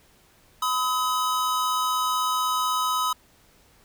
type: tone pair together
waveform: square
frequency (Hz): 1006 / 1270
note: B5 / D#6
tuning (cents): +32 / +35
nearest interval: major third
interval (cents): 403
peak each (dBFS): -27 / -25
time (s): 0.62-3.13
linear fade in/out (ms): 5
effects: pink hiss -58 dBFS RMS until 3.84 s